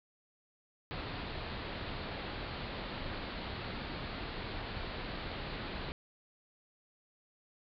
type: low-pass noise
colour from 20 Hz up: pink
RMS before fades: -41 dBFS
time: 0.91-5.92 s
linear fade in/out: 0 ms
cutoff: 4600 Hz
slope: 96 dB/octave
effects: none